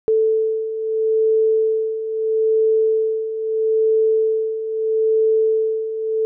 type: beating tone pair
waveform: sine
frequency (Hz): 440 / 440.77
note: A4 / A4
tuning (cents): 0 / +3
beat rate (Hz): 0.77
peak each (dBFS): -22 / -16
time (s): 0.08-6.25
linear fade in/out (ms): 0
effects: none